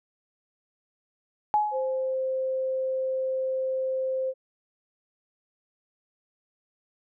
sine tone with exponential decay, 843 Hz, G#5, 26 cents sharp, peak -17 dBFS, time 1.54-2.14 s, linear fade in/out 0 ms, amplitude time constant 130 ms
sine tone, 523.3 Hz, C5, in tune, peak -25 dBFS, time 1.71-4.34 s, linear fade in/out 50 ms
effects none

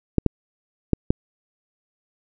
clicks, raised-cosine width 3 ms, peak -3 dBFS, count 4, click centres 0.183 / 0.263 / 0.933 / 1.105 s, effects none

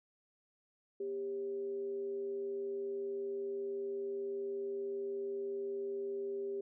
sine tone with frequency modulation, 396.6 Hz, G4, 20 cents sharp, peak -36 dBFS, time 1-6.61 s, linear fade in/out 5 ms, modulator 152 Hz, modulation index 0.26, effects none

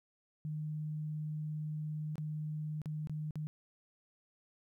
sine tone with dropouts, 152.9 Hz, D#3, 30 cents flat, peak -36 dBFS, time 0.45-3.47 s, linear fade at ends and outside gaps 0 ms, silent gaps 2.156-2.181 / 2.817-2.858 / 3.072-3.096 / 3.308-3.356 s, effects 13-bit

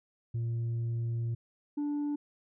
sine tone pair in turn, 116.3 / 292.1 Hz, A#2 / D4, -4 / -9 cents, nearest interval octave + major third, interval 1595 cents, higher second, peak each -27 / -27 dBFS, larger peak neither, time 0.34-1.35 / 1.77-2.16 s, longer first, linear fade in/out 10 ms, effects tanh soft clip ceiling -29 dBFS

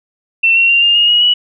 sine tone with pitch steps, 2693 / 2732 / 2772 / 2812 / 2853 / 2895 / 2937 Hz, E7 / F7 / F7 / F7 / F7 / F#7 / F#7, +36 / -39 / -14 / +11 / +36 / -38 / -13 cents, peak -7 dBFS, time 0.43-1.34 s, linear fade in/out 10 ms, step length 130 ms, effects none

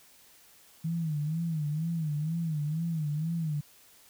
sine tone with vibrato, 157.6 Hz, D#3, 23 cents sharp, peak -28 dBFS, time 0.84-3.61 s, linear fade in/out 10 ms, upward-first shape sine, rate 2.1 Hz, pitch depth 120 cents each way, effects white hiss -58 dBFS RMS until 4.09 s

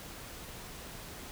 silence, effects pink hiss -46 dBFS RMS until 1.31 s

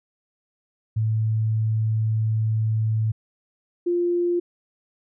sine tone pair in turn, 110 / 349.2 Hz, A2 / F4, 0 / 0 cents, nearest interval octave + minor sixth, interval 2000 cents, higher second, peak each -19 dBFS, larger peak neither, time 0.96-3.12 / 3.86-4.4 s, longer first, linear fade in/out 10 ms, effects none

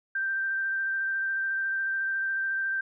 sine tone with vibrato, 1568 Hz, G6, in tune, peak -26 dBFS, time 0.15-2.81 s, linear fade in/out 5 ms, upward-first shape sine, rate 14 Hz, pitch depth 12 cents each way, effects none

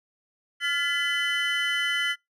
triangle tone cluster, 1399 / 1725 / 2007 / 3029 Hz, F6 / A6 / B6 / F#7, +3 / -35 / +27 / +40 cents, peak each -29 / -30 / -26 / -27 dBFS, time 0.6-2.16 s, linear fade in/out 50 ms, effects noise-tail reverb RT60 0.2 s tail -26 dB re dry

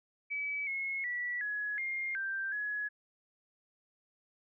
sine tone with pitch steps, 2290 / 2173 / 1951 / 1683 / 2121 / 1573 / 1685 Hz, D7 / C#7 / B6 / G#6 / C7 / G6 / G#6, -44 / -35 / -22 / +23 / +23 / +6 / +25 cents, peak -33 dBFS, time 0.3-2.89 s, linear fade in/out 20 ms, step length 370 ms, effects none

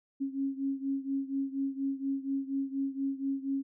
sine beating tone pair, 271.7 / 275.9 Hz, C#4 / C#4, -35 / -8 cents, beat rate 4.2 Hz, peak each -32 / -35 dBFS, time 0.2-3.63 s, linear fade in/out 20 ms, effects none

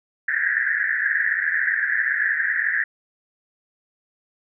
pink band-pass noise, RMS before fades -22 dBFS, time 0.28-2.84 s, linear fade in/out 5 ms, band 1600 to 1900 Hz, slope 96 dB/octave, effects none

